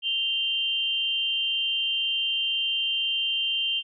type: tone pair together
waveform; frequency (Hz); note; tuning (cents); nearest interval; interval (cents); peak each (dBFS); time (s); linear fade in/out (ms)
sine; 2794 / 3136; F7 / G7; 0 / 0; major second; 200; -28 / -25; 0.02-3.83; 50
effects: none